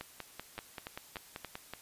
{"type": "two click trains", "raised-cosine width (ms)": 0.3, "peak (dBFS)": [-24, -24], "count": [9, 5], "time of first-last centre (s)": [[0.01, 1.554], [0.58, 1.736]], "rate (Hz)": [5.18, 3.46], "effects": ["white hiss -56 dBFS RMS until 1.81 s", "resampled to 32000 Hz"]}